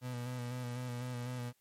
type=tone with vibrato; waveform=35% pulse; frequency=123.47 Hz; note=B2; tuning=in tune; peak=-36 dBFS; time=0.01-1.53 s; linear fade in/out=50 ms; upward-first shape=square; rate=4 Hz; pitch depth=29 cents each way; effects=white hiss -75 dBFS RMS until 1.6 s + MP3 64 kbps